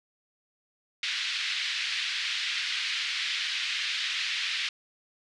white band-pass noise, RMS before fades -31 dBFS, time 1.03-4.69 s, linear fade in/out 2 ms, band 1800 to 4100 Hz, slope 24 dB/octave, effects resampled to 24000 Hz

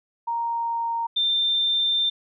sine tone with pitch glide, 932.3 to 925.9 Hz, A#5 to A#5, 0 to -12 cents, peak -23 dBFS, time 0.27-1.07 s, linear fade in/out 10 ms, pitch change -12 cents, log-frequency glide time 0.42-0.96 s
sine tone, 3584 Hz, A7, 31 cents sharp, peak -19 dBFS, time 1.16-2.1 s, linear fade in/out 10 ms
effects none

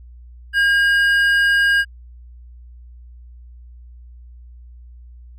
triangle tone pair together, 1618 / 2894 Hz, G#6 / F#7, -46 / -39 cents, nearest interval minor seventh, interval 1007 cents, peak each -11 / -23 dBFS, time 0.53-1.85 s, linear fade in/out 50 ms, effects added 60 Hz sine -38 dBFS peak until 5.38 s

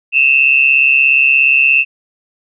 sine tone pair together, 2583 / 2720 Hz, E7 / F7, -36 / -46 cents, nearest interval minor second, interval 90 cents, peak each -10 dBFS, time 0.12-1.85 s, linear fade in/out 50 ms, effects none

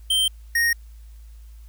square tone pair in turn, 3131 / 1861.7 Hz, G7 / A#6, -3 / -3 cents, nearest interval major sixth, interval 900 cents, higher first, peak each -18 dBFS, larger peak neither, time 0.1-0.28 / 0.55-0.73 s, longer neither, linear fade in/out 5 ms, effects added 55 Hz sine -40 dBFS peak until 1.68 s + white hiss -61 dBFS RMS until 1.68 s

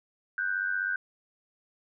sine tone pair together, 1476.3 / 1572 Hz, F#6 / G6, -4 / +4 cents, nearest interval minor second, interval 108 cents, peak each -30 / -30 dBFS, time 0.38-0.96 s, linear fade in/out 2 ms, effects none

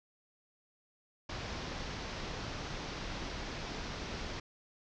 pink low-pass noise, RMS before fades -41 dBFS, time 1.29-4.4 s, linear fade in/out 5 ms, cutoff 6000 Hz, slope 48 dB/octave, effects none

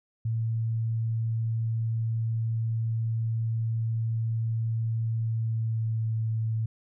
sine tone with pitch glide, 113.2 to 111.51 Hz, A2 to A2, +50 to +24 cents, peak -25 dBFS, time 0.25-6.66 s, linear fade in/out 5 ms, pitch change -26 cents, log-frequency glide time 5.15-6.14 s, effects none

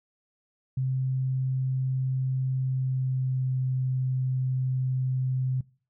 sine tone with pitch glide, 130.81 to 129.46 Hz, C3 to C3, 0 to -18 cents, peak -24 dBFS, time 0.77-5.61 s, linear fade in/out 5 ms, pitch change -18 cents, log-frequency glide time 2.6-3.6 s, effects noise-tail reverb RT60 0.4 s tail -23 dB re dry

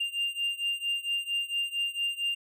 triangle beating tone pair, 2794 / 2798.4 Hz, F7 / F7, 0 / +3 cents, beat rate 4.4 Hz, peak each -29 / -31 dBFS, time 0-2.35 s, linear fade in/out 10 ms, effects none

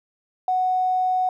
triangle tone with tanh clipping, 740 Hz, F#5, in tune, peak -18 dBFS, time 0.48-1.29 s, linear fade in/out 2 ms, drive 3 dB, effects none

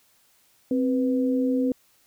sine tone pair together, 261.6 / 493.8 Hz, C4 / B4, 0 / 0 cents, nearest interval major seventh, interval 1100 cents, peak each -21 / -27 dBFS, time 0.71-1.72 s, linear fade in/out 2 ms, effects white hiss -62 dBFS RMS until 2.06 s

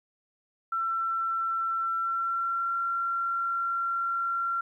sine tone with pitch glide, 1345 to 1369.3 Hz, E6 to F6, +34 to -35 cents, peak -26 dBFS, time 0.72-4.61 s, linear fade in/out 5 ms, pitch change +31 cents, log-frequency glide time 1.76-2.75 s, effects 11-bit

